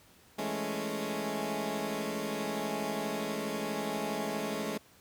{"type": "chord", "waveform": "15% pulse", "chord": "A major seventh", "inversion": "second", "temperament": "equal", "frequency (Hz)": [164.81, 207.7, 220, 277.2], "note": ["E3", "G#3", "A3", "C#4"], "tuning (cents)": [0, 0, 0, 0], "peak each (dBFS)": [-36, -30, -32, -32], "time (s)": [0.38, 4.78], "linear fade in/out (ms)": 10, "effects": ["pink hiss -60 dBFS RMS until 5 s", "high-pass 60 Hz 12 dB/octave"]}